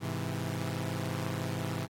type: chord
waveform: sawtooth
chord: Ab augmented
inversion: none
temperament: equal with one note detuned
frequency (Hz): 104.73 / 130.81 / 164.81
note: Ab2 / C3 / E3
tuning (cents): +15 / 0 / 0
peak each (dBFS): -33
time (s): 0-1.88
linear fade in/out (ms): 50
effects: AAC 48 kbps